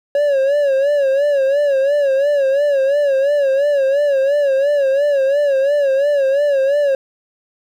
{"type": "tone with vibrato", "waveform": "triangle", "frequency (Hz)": 559, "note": "C#5", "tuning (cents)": 14, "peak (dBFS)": -10, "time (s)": [0.15, 6.95], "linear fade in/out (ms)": 2, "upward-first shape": "sine", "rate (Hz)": 2.9, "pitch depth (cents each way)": 87, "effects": ["8-bit"]}